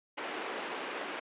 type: band-pass noise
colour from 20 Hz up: pink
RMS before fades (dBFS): -39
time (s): 0.17-1.2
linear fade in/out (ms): 10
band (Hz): 310 to 3100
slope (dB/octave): 24
effects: resampled to 8000 Hz